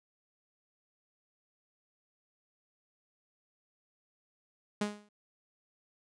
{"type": "tone with exponential decay", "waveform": "sawtooth", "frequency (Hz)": 207.7, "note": "G#3", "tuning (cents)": 0, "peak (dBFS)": -24, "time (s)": [4.81, 5.09], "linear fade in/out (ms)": 5, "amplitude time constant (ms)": 59, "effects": ["resampled to 22050 Hz"]}